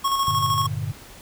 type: tone with tremolo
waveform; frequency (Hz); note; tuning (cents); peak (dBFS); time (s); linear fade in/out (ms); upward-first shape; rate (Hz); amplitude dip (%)
square; 1096; C#6; -20; -19; 0.04-0.67; 10; square; 13; 40
type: chord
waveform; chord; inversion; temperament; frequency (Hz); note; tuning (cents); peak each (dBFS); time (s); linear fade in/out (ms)
sine; G minor; none; equal with one note detuned; 98.57 / 116.54 / 146.83; G2 / Bb2 / D3; +10 / 0 / 0; -29; 0.28-0.92; 0
effects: pink hiss -44 dBFS RMS until 1.21 s